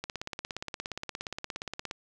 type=click train; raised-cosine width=0.2 ms; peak=-18 dBFS; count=33; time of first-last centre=0.04-1.911 s; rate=17.1 Hz; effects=none